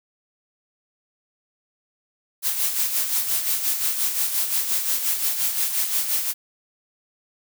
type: noise with tremolo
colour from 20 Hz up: blue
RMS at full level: -21 dBFS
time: 2.42-6.34 s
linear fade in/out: 50 ms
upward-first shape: sine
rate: 5.7 Hz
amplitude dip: 55%
effects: none